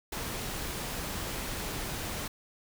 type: noise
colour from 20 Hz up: pink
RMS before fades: -36 dBFS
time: 0.12-2.28 s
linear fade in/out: 5 ms
effects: none